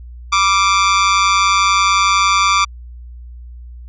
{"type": "tone with amplitude modulation", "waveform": "sawtooth", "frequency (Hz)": 1174.7, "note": "D6", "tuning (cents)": 0, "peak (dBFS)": -4, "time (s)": [0.32, 2.65], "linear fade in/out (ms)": 10, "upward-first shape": "sine", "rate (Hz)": 189, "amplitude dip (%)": 65, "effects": ["added 60 Hz sine -31 dBFS peak until 3.88 s", "resampled to 16000 Hz"]}